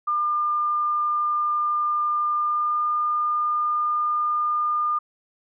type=tone with pitch glide; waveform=sine; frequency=1202 to 1209.7 Hz; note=D6 to D#6; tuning=+40 to -49 cents; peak=-20 dBFS; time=0.07-4.99 s; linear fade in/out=10 ms; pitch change=+11 cents; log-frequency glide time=2.37-2.85 s; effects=none